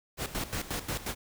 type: noise with tremolo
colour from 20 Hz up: pink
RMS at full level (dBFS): -33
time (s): 0.17-1.15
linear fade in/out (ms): 50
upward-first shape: square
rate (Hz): 5.6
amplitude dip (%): 75
effects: none